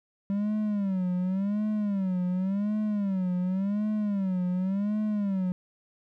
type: tone with vibrato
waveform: triangle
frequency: 196 Hz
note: G3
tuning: in tune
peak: -23 dBFS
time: 0.3-5.52 s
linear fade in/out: 0 ms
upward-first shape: sine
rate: 0.9 Hz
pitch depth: 150 cents each way
effects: none